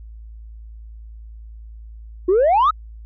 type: exponential sweep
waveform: sine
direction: up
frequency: 346 to 1318.5 Hz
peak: -10 dBFS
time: 2.28-2.71 s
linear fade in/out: 10 ms
effects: tanh soft clip ceiling -10 dBFS + added 55 Hz sine -35 dBFS peak until 3.05 s